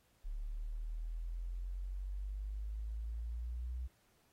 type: exponential sweep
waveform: sine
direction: up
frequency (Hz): 35.81 to 62.7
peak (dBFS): -38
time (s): 0.24-3.88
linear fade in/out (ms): 20
effects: pink hiss -73 dBFS RMS until 4.32 s + AAC 48 kbps